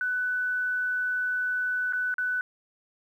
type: tone with dropouts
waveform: sine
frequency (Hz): 1494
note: F#6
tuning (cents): +16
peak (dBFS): -25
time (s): 0.01-2.41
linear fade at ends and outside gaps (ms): 1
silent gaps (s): 1.925-1.933 / 2.141-2.182
effects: 10-bit